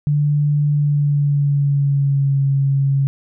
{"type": "tone with pitch glide", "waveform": "sine", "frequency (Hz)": [146.83, 137.79], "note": ["D3", "C#3"], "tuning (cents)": [0, -10], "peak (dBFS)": -13, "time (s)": [0.07, 3.07], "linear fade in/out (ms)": 0, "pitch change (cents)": -110, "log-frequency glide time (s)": [0.72, 2.41], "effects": []}